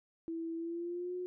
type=tone with pitch glide; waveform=sine; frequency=329.6 to 361.5 Hz; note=E4 to F#4; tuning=0 to -40 cents; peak=-36 dBFS; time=0.28-1.26 s; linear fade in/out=0 ms; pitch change=+160 cents; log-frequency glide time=0.56-1.15 s; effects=none